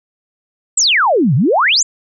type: exponential two-way sweep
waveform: sine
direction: down then up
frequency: 8300 to 115.6 to 7680 Hz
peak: -9 dBFS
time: 0.77-1.83 s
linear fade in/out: 5 ms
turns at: 1.35 s
effects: none